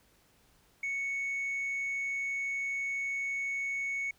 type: tone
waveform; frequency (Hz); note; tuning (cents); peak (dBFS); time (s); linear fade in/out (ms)
sine; 2217; C#7; 0; -29; 0.83-4.11; 5
effects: tanh soft clip ceiling -30 dBFS + pink hiss -66 dBFS RMS until 4.18 s